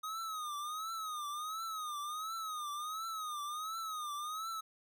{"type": "tone with vibrato", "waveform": "square", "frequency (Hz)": 1249, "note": "D#6", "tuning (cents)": 6, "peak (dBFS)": -39, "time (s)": [0.03, 4.61], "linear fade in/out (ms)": 10, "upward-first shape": "triangle", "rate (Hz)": 1.4, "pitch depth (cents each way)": 130, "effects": []}